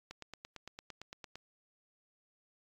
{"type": "click train", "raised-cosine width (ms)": 0.2, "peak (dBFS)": -28, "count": 12, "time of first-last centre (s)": [0.11, 1.356], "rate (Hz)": 8.83, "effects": ["AAC 48 kbps"]}